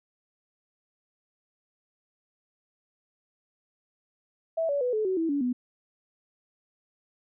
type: tone with pitch steps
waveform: sine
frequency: 654 / 569.3 / 495.6 / 431.5 / 375.6 / 327 / 284.7 / 247.8 Hz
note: E5 / C#5 / B4 / A4 / F#4 / E4 / C#4 / B3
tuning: -14 / +46 / +6 / -34 / +26 / -14 / +46 / +6 cents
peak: -24 dBFS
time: 4.57-5.53 s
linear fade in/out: 10 ms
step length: 120 ms
effects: none